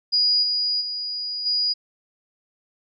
sine tone with level steps, 4897 Hz, D#8, 28 cents flat, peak -16 / -20 / -26 / -19 dBFS, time 0.12-1.74 s, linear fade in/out 20 ms, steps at 0.42 / 0.8 / 1.45 s, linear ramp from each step 20 ms, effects none

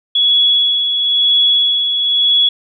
sine tone with tremolo, 3371 Hz, G#7, 25 cents sharp, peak -8 dBFS, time 0.15-2.49 s, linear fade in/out 5 ms, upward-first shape sine, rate 0.99 Hz, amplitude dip 45%, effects none

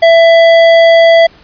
sine tone with hard clipping, 665 Hz, E5, 15 cents sharp, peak -4 dBFS, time 0.02-1.27 s, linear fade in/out 10 ms, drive 13 dB, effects pink hiss -41 dBFS RMS until 1.43 s + resampled to 11025 Hz

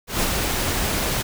pink noise with ADSR envelope, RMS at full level -20 dBFS, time 0.07-1.23 s, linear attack 150 ms, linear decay 42 ms, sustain -3 dB, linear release 20 ms, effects none

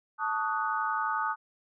sine chord, D# half-diminished seventh, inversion second, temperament equal with one note detuned, 880 / 1133.3 / 1244.5 / 1480 Hz, A5 / C#6 / D#6 / F#6, 0 / +38 / 0 / 0 cents, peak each -32 / -36 / -31 / -34 dBFS, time 0.18-1.36 s, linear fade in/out 50 ms, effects none

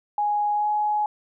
sine tone with pitch glide, 830.6 to 840.7 Hz, G#5 to G#5, 0 to +21 cents, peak -20 dBFS, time 0.18-1.06 s, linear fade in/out 2 ms, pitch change +21 cents, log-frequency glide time 0.53-0.68 s, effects none

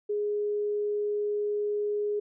sine tone, 415.3 Hz, G#4, in tune, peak -26 dBFS, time 0.09-2.2 s, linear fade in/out 10 ms, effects none

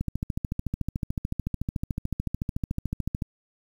click train, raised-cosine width 5 ms, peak -15 dBFS, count 45, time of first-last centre 0.01-3.222 s, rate 13.7 Hz, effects 8-bit

